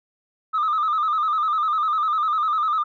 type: tone with vibrato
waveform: sine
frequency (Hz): 1244.5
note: D#6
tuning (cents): 0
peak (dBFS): -17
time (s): 0.53-2.84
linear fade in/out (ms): 20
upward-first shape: square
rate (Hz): 10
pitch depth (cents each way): 61
effects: tanh soft clip ceiling -16 dBFS